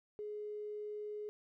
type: tone with tanh clipping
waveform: triangle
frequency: 419.7 Hz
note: G#4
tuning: 18 cents sharp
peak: -40 dBFS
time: 0.19-1.29 s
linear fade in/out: 0 ms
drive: 3 dB
effects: none